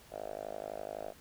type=tone with band-pass filter; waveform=5% pulse; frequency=51.91 Hz; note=G#1; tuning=in tune; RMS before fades=-42 dBFS; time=0.1-1.14 s; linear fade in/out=50 ms; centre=650 Hz; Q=5.2; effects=pink hiss -58 dBFS RMS until 1.2 s